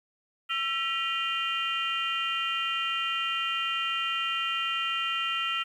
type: tone cluster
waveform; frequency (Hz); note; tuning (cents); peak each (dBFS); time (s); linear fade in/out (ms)
sine; 1340 / 1931 / 2449 / 2801 / 3104; E6 / B6 / D#7 / F7 / G7; +28 / -39 / -28 / +4 / -18; -31 / -36 / -35 / -31 / -34; 0.49-5.64; 20
effects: tanh soft clip ceiling -18 dBFS + 10-bit